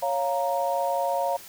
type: chord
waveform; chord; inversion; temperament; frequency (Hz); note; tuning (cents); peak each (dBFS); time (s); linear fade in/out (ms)
sine; Bb minor; first; equal; 554.4 / 698.5 / 932.3; Db5 / F5 / Bb5; 0 / 0 / 0; -27 / -27 / -28; 0.02-1.37; 10
effects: white hiss -45 dBFS RMS until 1.48 s